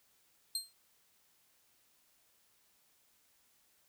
25% pulse tone with exponential decay, 4186 Hz, C8, in tune, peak -26 dBFS, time 0.55-0.73 s, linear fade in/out 2 ms, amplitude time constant 37 ms, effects white hiss -71 dBFS RMS until 3.88 s

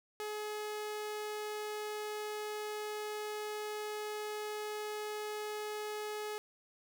sawtooth tone, 423.1 Hz, G#4, 32 cents sharp, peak -34 dBFS, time 0.2-6.38 s, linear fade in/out 0 ms, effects none

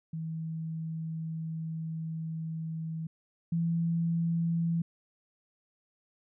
sine tone pair in turn, 161.2 / 167.31 Hz, E3 / E3, -38 / +26 cents, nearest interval minor second, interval 64 cents, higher second, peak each -33 / -26 dBFS, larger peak second, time 0.13-3.07 / 3.52-4.82 s, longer first, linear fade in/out 5 ms, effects none

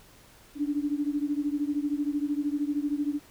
sine beating tone pair, 286.8 / 299.8 Hz, D4 / D4, -41 / +36 cents, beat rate 13 Hz, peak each -28 / -30 dBFS, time 0.55-3.2 s, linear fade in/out 50 ms, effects pink hiss -55 dBFS RMS until 3.3 s

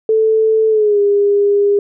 sine tone with pitch glide, 440 to 405.8 Hz, A4 to G#4, 0 to -40 cents, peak -9 dBFS, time 0.09-1.79 s, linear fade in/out 2 ms, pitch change -140 cents, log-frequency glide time 0.69-1 s, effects none

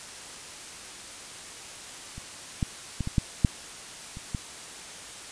clicks, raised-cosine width 5 ms, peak -27 / -13 / -16 / -18 / -9 / -6 / -27 / -17 dBFS, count 8, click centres 2.18 / 2.628 / 3.007 / 3.074 / 3.182 / 3.448 / 4.171 / 4.348 s, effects white hiss -42 dBFS RMS until 5.31 s + resampled to 22050 Hz

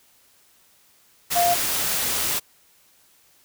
sine tone in noise, 699 Hz, F5, 1 cent sharp, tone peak -17 dBFS, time 1.35-1.55 s, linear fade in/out 20 ms, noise white, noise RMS -24 dBFS, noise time 1.3-2.4 s, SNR +4 dB, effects white hiss -58 dBFS RMS until 3.44 s

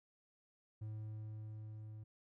triangle tone with level ramp, 108 Hz, A2, 32 cents flat, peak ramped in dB -40 to -46 dBFS, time 0.81-2.04 s, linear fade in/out 10 ms, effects none

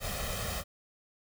pink noise with comb filter, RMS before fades -35 dBFS, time 0-0.64 s, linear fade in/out 50 ms, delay 1.6 ms, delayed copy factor +0.8, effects none

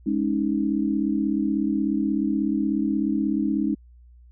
sine chord, Ab suspended fourth, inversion none, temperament equal with one note detuned, 207.7 / 277.2 / 313.7 Hz, Ab3 / Db4 / Eb4, 0 / 0 / +14 cents, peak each -25 dBFS, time 0.06-3.75 s, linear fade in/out 10 ms, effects added 60 Hz sine -47 dBFS peak until 4.31 s

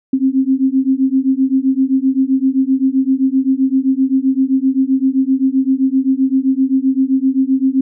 sine beating tone pair, 261.6 / 269.3 Hz, C4 / C#4, 0 / -50 cents, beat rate 7.7 Hz, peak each -14 dBFS, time 0.13-7.81 s, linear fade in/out 5 ms, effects none

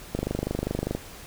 click train, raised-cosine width 2 ms, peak -13 dBFS, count 21, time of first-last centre 0.15-0.95 s, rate 25 Hz, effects pink hiss -44 dBFS RMS until 1.26 s

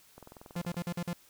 click train, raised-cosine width 1 ms, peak -34 dBFS, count 13, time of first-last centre 0.18-0.743 s, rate 21.3 Hz
45% pulse tone bursts, 173.6 Hz, F3, 10 cents flat, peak -32 dBFS, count 6, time 0.56-1.131 s, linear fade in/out 2 ms, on 56 ms, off 47 ms
effects white hiss -61 dBFS RMS until 1.29 s

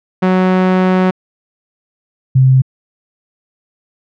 sawtooth / sine tone pair in turn, 185.3 / 131.03 Hz, F#3 / C3, +3 / +3 cents, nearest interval tritone, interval 600 cents, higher first, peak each -5 dBFS, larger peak neither, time 0.22-1.11 / 2.35-2.62 s, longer first, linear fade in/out 10 ms, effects low-pass 2000 Hz 12 dB/octave

